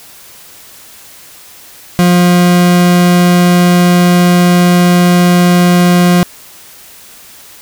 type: tone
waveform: 40% pulse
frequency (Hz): 177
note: F3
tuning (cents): +23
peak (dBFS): -4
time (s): 1.99-6.23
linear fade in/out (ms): 0
effects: white hiss -36 dBFS RMS until 7.61 s